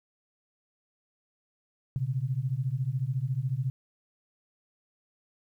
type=beating tone pair; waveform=sine; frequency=123.47 / 137.47 Hz; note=B2 / C#3; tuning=0 / -14 cents; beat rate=14 Hz; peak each=-30 / -30 dBFS; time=1.96-3.7 s; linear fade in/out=0 ms; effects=11-bit